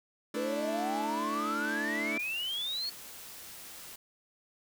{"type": "chord", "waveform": "sawtooth", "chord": "A suspended fourth", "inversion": "none", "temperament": "equal", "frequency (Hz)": [220, 293.7, 329.6], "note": ["A3", "D4", "E4"], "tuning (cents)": [0, 0, 0], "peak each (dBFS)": [-34, -33, -36], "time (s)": [0.34, 2.18], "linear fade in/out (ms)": 5}
{"type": "exponential sweep", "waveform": "sine", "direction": "up", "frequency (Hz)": [481.1, 4435], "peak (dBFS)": -32, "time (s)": [0.36, 2.9], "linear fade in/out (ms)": 10}
{"type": "noise", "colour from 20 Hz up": "white", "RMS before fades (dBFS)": -47, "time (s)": [2.19, 3.96], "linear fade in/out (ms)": 5}
{"effects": []}